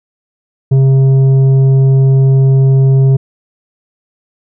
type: tone with tanh clipping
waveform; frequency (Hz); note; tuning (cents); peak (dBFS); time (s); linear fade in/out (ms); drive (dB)
sine; 134.3; C3; +46; -6; 0.71-3.17; 10; 7
effects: none

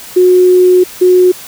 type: tone bursts at uneven times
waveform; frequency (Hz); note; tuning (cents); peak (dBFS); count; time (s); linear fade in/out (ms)
sine; 364.1; F#4; -28; -3; 2; 0.16-0.84 / 1.01-1.32; 10
effects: white hiss -30 dBFS RMS until 1.47 s

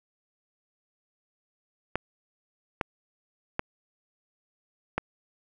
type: clicks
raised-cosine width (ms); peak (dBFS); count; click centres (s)
0.5; -11; 4; 1.956 / 2.812 / 3.594 / 4.98
effects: none

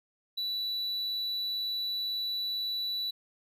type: tone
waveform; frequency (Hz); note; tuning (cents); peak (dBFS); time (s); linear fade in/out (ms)
triangle; 3951; B7; 0; -29; 0.37-3.11; 10
effects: none

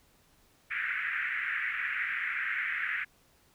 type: band-pass noise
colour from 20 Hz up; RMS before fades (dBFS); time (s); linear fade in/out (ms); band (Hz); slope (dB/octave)
white; -33; 0.7-3.05; 20; 1500 to 2200; 48
effects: pink hiss -65 dBFS RMS until 3.54 s

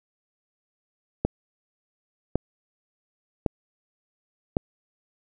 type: click train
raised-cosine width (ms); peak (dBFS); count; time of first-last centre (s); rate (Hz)
2; -8; 4; 1.25-4.569; 0.904
effects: none

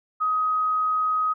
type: tone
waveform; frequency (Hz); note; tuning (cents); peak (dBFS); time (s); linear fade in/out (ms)
sine; 1259; D#6; +20; -20; 0.2-1.34; 20
effects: none

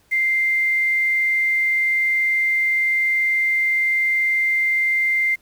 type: tone with quantisation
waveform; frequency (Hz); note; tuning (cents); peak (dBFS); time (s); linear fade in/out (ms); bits
sine; 2093; C7; 0; -16; 0.11-5.36; 20; 7
effects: pink hiss -59 dBFS RMS until 5.41 s

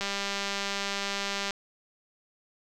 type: click train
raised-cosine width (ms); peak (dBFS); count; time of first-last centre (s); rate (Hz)
0.2; -14; 299; 0.01-1.507; 199
effects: none

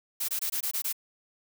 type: noise bursts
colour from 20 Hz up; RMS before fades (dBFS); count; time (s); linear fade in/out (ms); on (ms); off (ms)
blue; -30; 7; 0.2-0.928; 10; 86; 21
effects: none

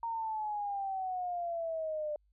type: exponential sweep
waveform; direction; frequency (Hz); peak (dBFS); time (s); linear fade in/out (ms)
sine; down; 930 to 594; -33; 0.03-2.16; 2
effects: added 50 Hz sine -67 dBFS peak until 2.32 s

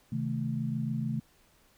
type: chord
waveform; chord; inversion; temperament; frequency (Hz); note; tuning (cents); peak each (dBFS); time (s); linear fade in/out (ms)
sine; A diminished; first; just; 132 / 158.4 / 220; C3 / Eb3 / A3; +16 / +31 / 0; -33 / -35 / -33; 0.12-1.2; 5
effects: pink hiss -64 dBFS RMS until 1.77 s

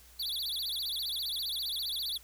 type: tone with vibrato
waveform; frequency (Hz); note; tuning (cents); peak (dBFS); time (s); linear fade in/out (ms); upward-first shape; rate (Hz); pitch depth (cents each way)
square; 3951; B7; 0; -33; 0.19-2.18; 10; sine; 15; 290
effects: added 59 Hz sine -58 dBFS peak until 2.23 s + white hiss -58 dBFS RMS until 2.23 s

